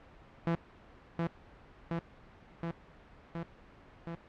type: tone with echo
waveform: sawtooth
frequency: 167.7 Hz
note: E3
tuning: 30 cents sharp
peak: -24 dBFS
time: 0.47-0.55 s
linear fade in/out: 0 ms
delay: 720 ms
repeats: 5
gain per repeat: -2 dB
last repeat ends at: 4.15 s
effects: pink hiss -56 dBFS RMS until 4.28 s + low-pass 2000 Hz 12 dB/octave